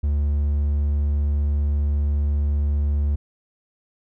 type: tone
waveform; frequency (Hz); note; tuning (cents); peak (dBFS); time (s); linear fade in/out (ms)
triangle; 72.6; D2; -19; -16; 0.03-3.16; 10
effects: none